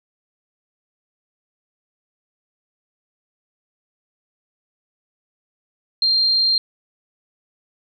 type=tone; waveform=sine; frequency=4186 Hz; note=C8; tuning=in tune; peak=-14 dBFS; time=6.02-6.58 s; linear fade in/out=2 ms; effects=none